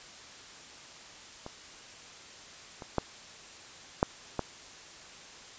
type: clicks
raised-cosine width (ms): 1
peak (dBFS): -26 / -27 / -12 / -8 / -15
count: 5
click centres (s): 1.464 / 2.822 / 2.983 / 4.029 / 4.393
effects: white hiss -49 dBFS RMS until 5.58 s + resampled to 16000 Hz